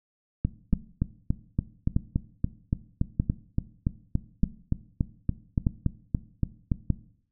two click trains, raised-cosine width 5 ms, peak -10 / -11 dBFS, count 6 / 23, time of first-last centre 0.73-6.903 / 0.45-6.718 s, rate 0.81 / 3.51 Hz, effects noise-tail reverb RT60 0.6 s tail -17 dB re dry

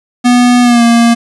square tone with pitch glide, 245.1 to 233.8 Hz, B3 to A#3, -13 to +5 cents, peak -5 dBFS, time 0.24-1.15 s, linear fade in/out 20 ms, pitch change -82 cents, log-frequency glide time 0.62-0.83 s, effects resampled to 24000 Hz + 7-bit

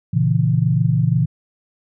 sine chord, A# diminished, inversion none, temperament equal, 116.54 / 138.59 / 164.81 Hz, A#2 / C#3 / E3, 0 / 0 / 0 cents, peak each -18 dBFS, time 0.13-1.26 s, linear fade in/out 10 ms, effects none

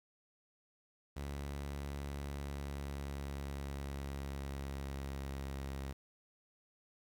sawtooth tone with pitch glide, 70.6 to 68.08 Hz, C#2 to C#2, +32 to -31 cents, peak -36 dBFS, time 1.16-5.93 s, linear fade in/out 10 ms, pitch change -63 cents, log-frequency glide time 2.23-5.8 s, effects 11-bit

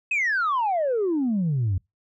sine exponential sweep, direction down, 2600 to 87.31 Hz, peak -19 dBFS, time 0.11-1.78 s, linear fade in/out 5 ms, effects noise-tail reverb RT60 0.2 s tail -26 dB re dry + tanh soft clip ceiling -18 dBFS

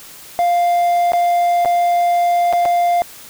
triangle tone with dropouts, 698.5 Hz, F5, in tune, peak -10 dBFS, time 0.39-3.02 s, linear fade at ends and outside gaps 0 ms, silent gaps 1.12-1.134 / 1.649-1.657 / 2.527-2.534 / 2.653-2.657 s, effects white hiss -38 dBFS RMS until 3.29 s

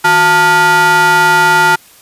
square ring-modulated tone, 261.6 Hz, C4, in tune, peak -4 dBFS, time 0.04-1.76 s, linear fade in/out 10 ms, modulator 1150 Hz, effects white hiss -42 dBFS RMS until 2.01 s + resampled to 32000 Hz

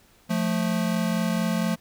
square tone pair together, 175.7 / 220 Hz, F3 / A3, +11 / 0 cents, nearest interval major third, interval 389 cents, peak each -26 dBFS, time 0.29-1.76 s, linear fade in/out 20 ms, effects pink hiss -58 dBFS RMS until 1.8 s

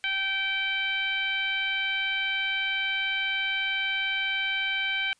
sine tone with frequency modulation, 2325 Hz, D7, 18 cents flat, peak -25 dBFS, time 0.04-5.13 s, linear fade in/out 0 ms, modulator 772 Hz, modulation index 1.2, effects white hiss -66 dBFS RMS until 5.19 s + resampled to 22050 Hz

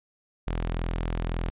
sawtooth tone, 41.84 Hz, E1, 27 cents sharp, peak -23 dBFS, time 0.47-1.5 s, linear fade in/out 0 ms, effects resampled to 8000 Hz

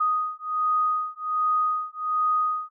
sine beating tone pair, 1244.5 / 1245.8 Hz, D#6 / D#6, 0 / +2 cents, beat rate 1.3 Hz, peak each -25 dBFS, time 0-2.7 s, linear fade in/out 10 ms, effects none

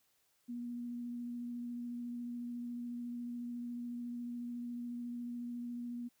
sine tone with vibrato, 240.4 Hz, B3, 46 cents flat, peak -39 dBFS, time 0.48-6.09 s, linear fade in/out 20 ms, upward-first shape sine, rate 14 Hz, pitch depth 12 cents each way, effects white hiss -75 dBFS RMS until 6.2 s

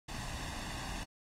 pink noise with comb filter, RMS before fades -41 dBFS, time 0.08-1.04 s, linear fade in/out 10 ms, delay 1.1 ms, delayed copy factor +0.6, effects low-pass 8000 Hz 12 dB/octave + AAC 48 kbps

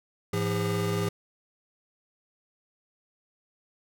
square tone cluster, 106.5 / 170.4 / 404.8 Hz, G#2 / F3 / G#4, +44 / -42 / -44 cents, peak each -31 dBFS, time 0.33-1.09 s, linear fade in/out 5 ms, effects none

